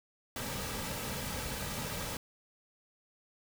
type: noise with comb filter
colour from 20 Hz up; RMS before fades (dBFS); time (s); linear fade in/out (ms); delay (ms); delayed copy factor
pink; -38; 0.36-2.17; 2; 2.8; -0.5
effects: none